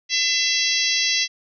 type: harmonic tone with a mistuned harmonic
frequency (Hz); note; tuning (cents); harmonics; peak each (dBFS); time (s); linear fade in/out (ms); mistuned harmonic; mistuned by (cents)
673; E5; +36; 3 / 4 / 5 / 6 / 7 / 8 / 9; -26 / -26 / -26 / -26 / -26 / -26 / -26; 0.09-1.28; 50; 5; -28
effects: none